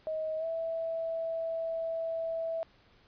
sine tone with pitch glide, 630 to 656.4 Hz, D#5 to E5, +21 to -8 cents, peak -31 dBFS, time 0.07-2.63 s, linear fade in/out 0 ms, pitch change +71 cents, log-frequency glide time 0.38-0.45 s, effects pink hiss -63 dBFS RMS until 3.07 s + resampled to 11025 Hz

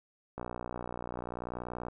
click train, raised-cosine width 1 ms, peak -24 dBFS, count 92, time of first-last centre 0.38-1.884 s, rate 60.5 Hz, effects none

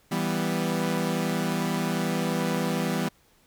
sawtooth chord, E minor, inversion none, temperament equal, 164.81 / 196 / 246.9 Hz, E3 / G3 / B3, 0 / 0 / 0 cents, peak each -25 / -25 / -26 dBFS, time 0.11-3.09 s, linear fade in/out 10 ms, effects pink hiss -62 dBFS RMS until 3.46 s

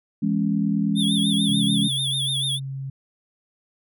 sine chord, C# minor, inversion first, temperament equal with one note detuned, 167.79 / 207.7 / 277.2 Hz, E3 / G#3 / C#4, +31 / 0 / 0 cents, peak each -25 / -21 / -26 dBFS, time 0.22-1.88 s, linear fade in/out 10 ms
square tone with vibrato, 3480 Hz, A7, 20 cents flat, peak -23 dBFS, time 0.95-2.6 s, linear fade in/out 50 ms, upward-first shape sine, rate 6.8 Hz, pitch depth 95 cents each way
sine tone, 135.2 Hz, C#3, 43 cents flat, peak -28 dBFS, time 1.49-2.9 s, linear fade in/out 5 ms
effects none

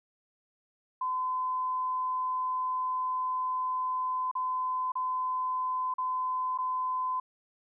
sine tone with dropouts, 1020 Hz, C6, 44 cents flat, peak -28 dBFS, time 1.01-7.2 s, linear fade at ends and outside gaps 5 ms, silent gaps 4.314-4.352 / 4.92-4.954 / 5.94-5.982 / 6.577-6.585 s, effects none

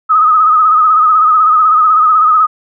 sine tone with vibrato, 1261 Hz, D#6, 23 cents sharp, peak -5 dBFS, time 0.09-2.47 s, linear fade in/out 20 ms, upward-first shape sine, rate 16 Hz, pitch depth 58 cents each way, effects none

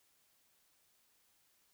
silence, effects white hiss -73 dBFS RMS until 1.73 s

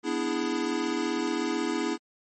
square chord, E dominant seventh, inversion second, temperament equal, 246.9 / 293.7 / 329.6 / 415.3 Hz, B3 / D4 / E4 / G#4, 0 / 0 / 0 / 0 cents, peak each -34 / -33 / -31 / -34 dBFS, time 0.03-1.98 s, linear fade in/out 50 ms, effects MP3 32 kbps

